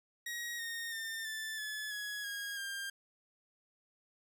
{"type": "tone with pitch steps", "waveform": "sawtooth", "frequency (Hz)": [1894, 1848.6, 1804.3, 1761.1, 1718.8, 1677.6, 1637.4, 1598.2], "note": ["A#6", "A#6", "A6", "A6", "A6", "G#6", "G#6", "G6"], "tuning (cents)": [27, -15, 43, 1, -41, 17, -25, 33], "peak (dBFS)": -35, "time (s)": [0.26, 2.9], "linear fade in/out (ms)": 5, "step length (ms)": 330, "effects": []}